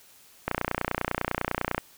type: click train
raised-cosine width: 0.5 ms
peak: -10 dBFS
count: 40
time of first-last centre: 0.48-1.78 s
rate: 30 Hz
effects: white hiss -55 dBFS RMS until 1.97 s